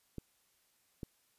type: clicks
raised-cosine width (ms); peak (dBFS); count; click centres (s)
3; -28; 2; 0.183 / 1.032
effects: white hiss -73 dBFS RMS until 1.38 s + resampled to 32000 Hz